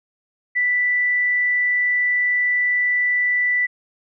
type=tone; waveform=sine; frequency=1975.5 Hz; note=B6; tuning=in tune; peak=-16 dBFS; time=0.55-3.67 s; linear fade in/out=20 ms; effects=none